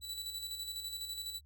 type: tone with tremolo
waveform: sawtooth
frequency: 3951 Hz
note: B7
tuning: in tune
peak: -35 dBFS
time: 0.01-1.41 s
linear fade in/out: 50 ms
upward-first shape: square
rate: 12 Hz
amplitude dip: 45%
effects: added 74 Hz sine -58 dBFS peak until 1.45 s